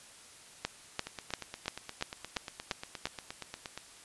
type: two click trains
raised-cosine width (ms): 0.2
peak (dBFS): -22 / -14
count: 24 / 8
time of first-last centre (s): 1.07-3.776 / 0.65-3.055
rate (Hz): 8.5 / 2.91
effects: white hiss -54 dBFS RMS until 4.04 s + resampled to 24000 Hz